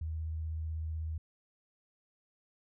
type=tone with vibrato; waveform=sine; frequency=79.5 Hz; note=D#2; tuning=38 cents sharp; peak=-34 dBFS; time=0.01-1.18 s; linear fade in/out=5 ms; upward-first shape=sine; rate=16 Hz; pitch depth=16 cents each way; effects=none